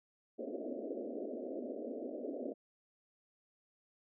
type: band-pass noise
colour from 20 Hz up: pink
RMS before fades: -42 dBFS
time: 0.38-2.54 s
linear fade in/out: 20 ms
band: 230 to 650 Hz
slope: 96 dB/octave
effects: none